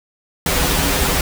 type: noise with comb filter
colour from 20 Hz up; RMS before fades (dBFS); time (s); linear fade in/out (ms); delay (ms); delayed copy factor
pink; -17; 0.46-1.21; 2; 9; -0.8
effects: none